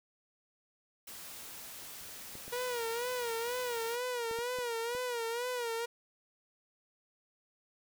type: noise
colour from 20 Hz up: white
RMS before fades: -47 dBFS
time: 1.07-3.96 s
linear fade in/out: 5 ms
type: clicks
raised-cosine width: 2 ms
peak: -35 dBFS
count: 6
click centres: 2.354 / 2.48 / 4.312 / 4.388 / 4.587 / 4.95 s
type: tone with vibrato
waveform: sawtooth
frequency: 478.1 Hz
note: A#4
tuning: 44 cents sharp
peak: -30 dBFS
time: 2.52-5.86 s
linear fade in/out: 10 ms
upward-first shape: sine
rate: 2.1 Hz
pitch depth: 87 cents each way
effects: none

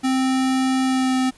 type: tone with pitch glide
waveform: square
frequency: 261.6 to 258.7 Hz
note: C4 to C4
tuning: 0 to -19 cents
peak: -18 dBFS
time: 0.03-1.31 s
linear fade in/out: 20 ms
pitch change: -19 cents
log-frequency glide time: 0.84-1.17 s
effects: pink hiss -51 dBFS RMS until 1.37 s + resampled to 24000 Hz

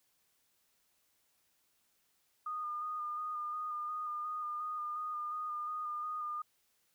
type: tone with vibrato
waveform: sine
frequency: 1222 Hz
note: D#6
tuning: 32 cents flat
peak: -36 dBFS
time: 2.46-6.42 s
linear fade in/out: 5 ms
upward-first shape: square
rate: 2.8 Hz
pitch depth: 18 cents each way
effects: white hiss -75 dBFS RMS until 6.94 s

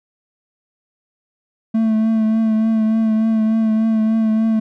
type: tone with vibrato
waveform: triangle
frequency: 220.9 Hz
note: A3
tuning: 7 cents sharp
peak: -11 dBFS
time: 1.74-4.6 s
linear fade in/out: 10 ms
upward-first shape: triangle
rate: 3.4 Hz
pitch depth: 30 cents each way
effects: none

